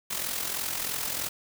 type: noise with amplitude modulation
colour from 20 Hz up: white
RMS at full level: -29 dBFS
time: 0.1-1.29 s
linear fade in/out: 10 ms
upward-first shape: sine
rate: 43.1 Hz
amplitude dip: 60%
effects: none